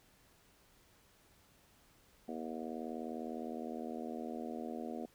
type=harmonic tone; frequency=79.8 Hz; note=D#2; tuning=44 cents sharp; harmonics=3 / 4 / 5 / 6 / 7 / 8 / 9; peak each=-43 / -47 / -48 / -49 / -52 / -50 / -49 dBFS; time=2.28-5.06 s; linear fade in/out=5 ms; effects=pink hiss -67 dBFS RMS until 5.14 s